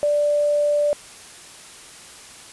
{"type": "tone", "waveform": "sine", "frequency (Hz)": 587.3, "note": "D5", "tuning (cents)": 0, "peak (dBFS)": -16, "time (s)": [0.03, 0.93], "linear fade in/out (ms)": 0, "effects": ["white hiss -42 dBFS RMS until 2.52 s", "resampled to 24000 Hz"]}